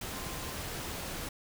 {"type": "tone in noise", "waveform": "sine", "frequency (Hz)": 1041, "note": "C6", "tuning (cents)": -9, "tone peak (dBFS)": -49, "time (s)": [0.12, 0.53], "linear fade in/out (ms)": 5, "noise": "pink", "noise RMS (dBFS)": -39, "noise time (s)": [0.01, 1.29], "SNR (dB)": -13, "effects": []}